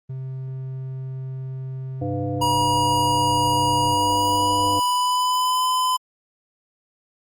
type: tone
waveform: triangle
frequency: 131.5 Hz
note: C3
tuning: 9 cents sharp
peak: -26 dBFS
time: 0.09-3.95 s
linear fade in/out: 10 ms
type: harmonic tone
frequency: 100 Hz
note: G2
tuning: 35 cents sharp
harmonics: 1 / 3 / 5 / 7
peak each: -29 / -28 / -29 / -33 dBFS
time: 2.01-4.8 s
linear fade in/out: 10 ms
type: tone with pitch glide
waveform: square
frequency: 959 to 1014.3 Hz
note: A#5 to B5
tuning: +49 to +46 cents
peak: -19 dBFS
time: 2.41-5.97 s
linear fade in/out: 10 ms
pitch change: +97 cents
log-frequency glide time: 3.91-5.65 s
effects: Opus 24 kbps